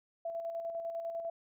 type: tone with tremolo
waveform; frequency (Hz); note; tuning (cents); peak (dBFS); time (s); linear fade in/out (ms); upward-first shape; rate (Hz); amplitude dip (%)
sine; 669; E5; +25; -34; 0.25-1.3; 5; square; 10; 40
effects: none